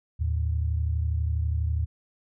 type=tone pair together; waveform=sine; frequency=77.78 / 110 Hz; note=D#2 / A2; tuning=0 / 0 cents; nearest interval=tritone; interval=600 cents; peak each=-24 / -30 dBFS; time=0.19-1.86 s; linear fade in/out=20 ms; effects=none